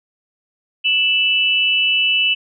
sine tone pair together, 2641 / 2960 Hz, E7 / F#7, +3 / 0 cents, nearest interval major second, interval 197 cents, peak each -16 dBFS, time 0.84-2.35 s, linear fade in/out 20 ms, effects none

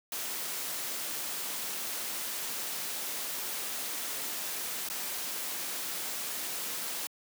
white noise with dropouts, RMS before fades -36 dBFS, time 0.12-7.07 s, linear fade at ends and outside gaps 2 ms, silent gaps 4.888-4.899 s, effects high-pass 200 Hz 12 dB/octave

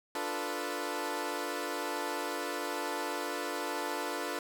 15% pulse chord, B half-diminished seventh, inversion first, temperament equal, 293.7 / 349.2 / 440 / 493.9 Hz, D4 / F4 / A4 / B4, 0 / 0 / 0 / 0 cents, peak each -33 dBFS, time 0.15-4.39 s, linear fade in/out 2 ms, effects none

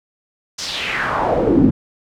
brown noise with band-pass filter sweep, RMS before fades -17 dBFS, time 0.58-1.71 s, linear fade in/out 10 ms, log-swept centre 6000 to 200 Hz, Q 3.2, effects none

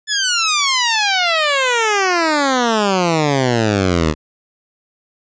10% pulse exponential sweep, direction down, 1749 to 74.4 Hz, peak -5 dBFS, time 0.07-4.15 s, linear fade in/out 50 ms, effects resampled to 16000 Hz

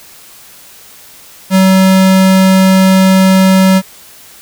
square tone, 189.5 Hz, F#3, 42 cents sharp, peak -5 dBFS, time 1.5-3.82 s, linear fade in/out 50 ms, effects white hiss -37 dBFS RMS until 4.41 s

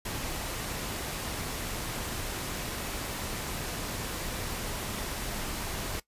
pink noise, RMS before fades -35 dBFS, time 0.05-6 s, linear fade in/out 5 ms, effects noise-tail reverb RT60 0.1 s tail -18 dB re dry + resampled to 32000 Hz

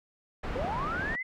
pink low-pass noise, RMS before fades -35 dBFS, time 0.43-1.16 s, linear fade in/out 10 ms, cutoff 1900 Hz, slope 12 dB/octave
sine linear sweep, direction up, 459.1 to 2093 Hz, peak -31 dBFS, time 0.55-1.23 s, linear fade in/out 10 ms
effects none

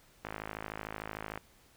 click train, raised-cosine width 0.5 ms, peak -23 dBFS, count 61, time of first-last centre 0.25-1.376 s, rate 53.3 Hz, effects pink hiss -63 dBFS RMS until 1.76 s

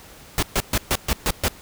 pink noise bursts, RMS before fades -20 dBFS, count 7, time 0.38-1.482 s, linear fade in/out 0 ms, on 46 ms, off 130 ms, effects pink hiss -45 dBFS RMS until 1.61 s

